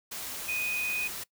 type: tone in noise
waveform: sine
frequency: 2489 Hz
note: D#7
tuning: in tune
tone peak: -29 dBFS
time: 0.48-1.08 s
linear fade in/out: 10 ms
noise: white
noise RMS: -38 dBFS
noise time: 0.11-1.24 s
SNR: +6 dB
effects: noise-tail reverb RT60 0.1 s tail -21 dB re dry